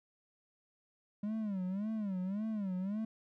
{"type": "tone with vibrato", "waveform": "triangle", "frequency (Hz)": 201, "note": "G3", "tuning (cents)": 44, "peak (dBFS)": -32, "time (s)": [1.23, 3.05], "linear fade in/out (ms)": 5, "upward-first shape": "sine", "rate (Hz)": 1.8, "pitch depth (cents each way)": 170, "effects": []}